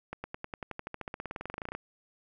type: accelerating click train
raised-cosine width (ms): 0.5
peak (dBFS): -22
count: 27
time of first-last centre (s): 0.13-1.75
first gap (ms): 110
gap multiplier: 0.95
effects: none